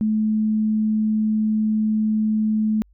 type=tone; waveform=sine; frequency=216.1 Hz; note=A3; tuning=31 cents flat; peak=-17 dBFS; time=0.01-2.82 s; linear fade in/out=0 ms; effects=added 50 Hz sine -52 dBFS peak until 2.93 s